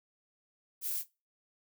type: noise with echo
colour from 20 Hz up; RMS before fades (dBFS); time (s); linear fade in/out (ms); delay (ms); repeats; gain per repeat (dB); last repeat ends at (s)
violet; -35; 0.81-1.04; 50; 25; 2; -15; 1.09
effects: noise-tail reverb RT60 0.3 s tail -24 dB re dry